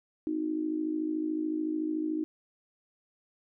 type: tone with amplitude modulation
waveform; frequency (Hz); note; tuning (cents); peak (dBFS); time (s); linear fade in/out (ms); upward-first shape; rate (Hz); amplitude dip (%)
sine; 311.1; D#4; 0; -25; 0.27-2.24; 0; sine; 53.7; 75
effects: none